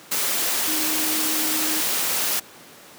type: tone in noise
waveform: sine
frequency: 311.1 Hz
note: D#4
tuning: in tune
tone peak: -29 dBFS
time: 0.67-1.81 s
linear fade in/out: 10 ms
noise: white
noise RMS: -23 dBFS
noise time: 0.11-2.4 s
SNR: -9 dB
effects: pink hiss -45 dBFS RMS until 2.98 s + high-pass 200 Hz 12 dB/octave